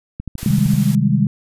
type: click train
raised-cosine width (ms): 5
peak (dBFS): -14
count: 8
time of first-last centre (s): 0.2-0.738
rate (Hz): 13
type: noise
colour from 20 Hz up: white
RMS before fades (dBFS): -33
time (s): 0.38-0.95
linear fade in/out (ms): 0
type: chord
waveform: sine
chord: Ab major seventh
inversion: first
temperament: equal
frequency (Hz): 130.81 / 155.56 / 196 / 207.7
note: C3 / Eb3 / G3 / Ab3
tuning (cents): 0 / 0 / 0 / 0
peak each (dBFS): -18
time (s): 0.46-1.27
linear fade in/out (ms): 2
effects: resampled to 32000 Hz